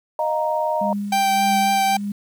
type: chord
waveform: sine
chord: Eb suspended second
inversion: none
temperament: equal with one note detuned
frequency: 618.7 / 698.5 / 932.3 Hz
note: Eb5 / F5 / Bb5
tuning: -10 / 0 / 0 cents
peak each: -22 / -27 / -22 dBFS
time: 0.19-0.93 s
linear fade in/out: 2 ms
type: tone with tremolo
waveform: sine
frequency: 203.2 Hz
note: G#3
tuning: 38 cents flat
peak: -21 dBFS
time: 0.81-2.12 s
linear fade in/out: 5 ms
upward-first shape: triangle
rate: 1.7 Hz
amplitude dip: 80%
type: tone with vibrato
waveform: 45% pulse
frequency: 782 Hz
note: G5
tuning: 4 cents flat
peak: -16 dBFS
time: 1.12-1.97 s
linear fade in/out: 5 ms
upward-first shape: triangle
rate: 3.8 Hz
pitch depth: 11 cents each way
effects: 8-bit